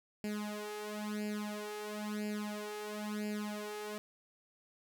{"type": "tone with flanger", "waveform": "sawtooth", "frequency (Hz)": 210, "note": "G#3", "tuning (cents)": 19, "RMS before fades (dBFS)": -40, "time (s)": [0.24, 3.98], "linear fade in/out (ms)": 0, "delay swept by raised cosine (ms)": [0.41, 2.31], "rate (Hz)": 0.99, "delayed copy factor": 0.95, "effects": []}